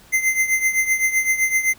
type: tone with tremolo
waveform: square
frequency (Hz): 2075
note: C7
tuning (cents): -15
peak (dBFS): -14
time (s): 0.12-1.74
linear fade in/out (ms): 20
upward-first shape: triangle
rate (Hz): 7.8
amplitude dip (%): 80
effects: pink hiss -49 dBFS RMS until 1.78 s